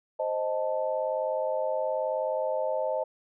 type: chord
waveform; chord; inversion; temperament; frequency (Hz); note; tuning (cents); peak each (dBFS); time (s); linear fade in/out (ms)
sine; A diminished; first; equal; 523.3 / 622.3 / 880; C5 / Eb5 / A5; 0 / 0 / 0; -30 / -29 / -34; 0.19-3.04; 10
effects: none